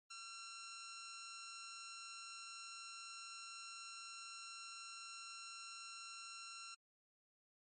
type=tone with amplitude modulation; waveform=10% pulse; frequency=1362 Hz; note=F6; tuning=44 cents flat; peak=-40 dBFS; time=0.1-6.75 s; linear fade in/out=10 ms; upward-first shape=sine; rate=213 Hz; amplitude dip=40%; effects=MP3 32 kbps